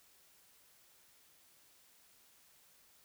silence, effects white hiss -66 dBFS RMS until 3.04 s

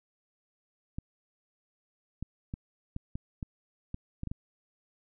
clicks, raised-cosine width 5 ms, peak -23 dBFS, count 10, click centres 0.985 / 2.226 / 2.539 / 2.964 / 3.155 / 3.428 / 3.944 / 4.234 / 4.273 / 4.315 s, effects none

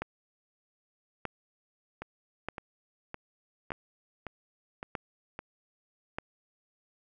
two click trains, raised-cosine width 0.5 ms, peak -23 / -18 dBFS, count 7 / 6, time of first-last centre 2.02-5.391 / 0.02-6.185 s, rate 1.78 / 0.811 Hz, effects none

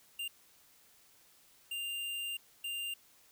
square tone bursts at uneven times, 2794 Hz, F7, in tune, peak -37 dBFS, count 3, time 0.19-0.28 / 1.71-2.37 / 2.64-2.94 s, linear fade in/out 5 ms, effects white hiss -64 dBFS RMS until 3.31 s

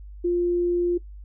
sine tone, 350 Hz, F4, 4 cents sharp, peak -19 dBFS, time 0.24-0.98 s, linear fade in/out 10 ms, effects noise-tail reverb RT60 0.1 s tail -18 dB re dry + added 50 Hz sine -38 dBFS peak until 1.24 s

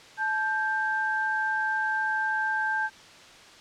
sine tone pair together, 869.3 / 1576 Hz, A5 / G6, -21 / +9 cents, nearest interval minor seventh, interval 1030 cents, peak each -29 / -26 dBFS, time 0.17-2.9 s, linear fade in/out 50 ms, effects white hiss -49 dBFS RMS until 3.6 s + low-pass 5000 Hz 12 dB/octave

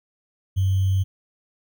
sine tone with sample-and-hold, 95.3 Hz, G2, 48 cents flat, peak -17 dBFS, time 0.56-1.04 s, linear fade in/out 20 ms, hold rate 3150 Hz, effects none

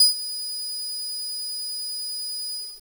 35% pulse tone with ADSR envelope, 4945 Hz, D#8, 12 cents flat, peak -9 dBFS, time 0-2.82 s, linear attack 5 ms, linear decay 130 ms, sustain -18 dB, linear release 270 ms, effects 8-bit

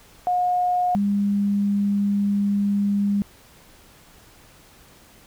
sine tone pair in turn, 720 / 202 Hz, F#5 / G#3, -47 / -48 cents, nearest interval octave + minor seventh, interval 2201 cents, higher first, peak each -18 dBFS, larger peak neither, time 0.27-0.95 / 0.95-3.22 s, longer second, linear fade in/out 0 ms, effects pink hiss -51 dBFS RMS until 5.26 s

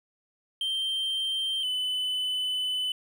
triangle tone pair in turn, 3143 / 3010 Hz, G7 / F#7, +4 / +29 cents, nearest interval minor second, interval 75 cents, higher first, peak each -25 dBFS, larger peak neither, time 0.61-1.63 / 1.63-2.92 s, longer second, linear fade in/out 2 ms, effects none

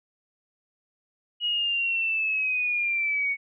sine linear sweep, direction down, 2906 to 2217 Hz, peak -23 dBFS, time 1.4-3.37 s, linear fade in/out 50 ms, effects none

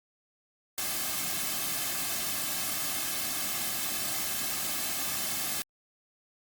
white noise with comb filter, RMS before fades -32 dBFS, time 0.78-5.62 s, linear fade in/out 0 ms, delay 2.1 ms, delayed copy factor -0.7, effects Opus 48 kbps

